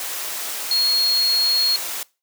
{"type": "tone in noise", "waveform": "sine", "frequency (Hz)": 4300, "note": "C8", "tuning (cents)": 47, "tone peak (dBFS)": -16, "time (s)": [0.71, 1.76], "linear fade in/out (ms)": 2, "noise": "white", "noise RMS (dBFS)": -28, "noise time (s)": [0, 2.03], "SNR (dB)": 9, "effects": ["noise-tail reverb RT60 0.3 s tail -23 dB re dry", "high-pass 400 Hz 12 dB/octave"]}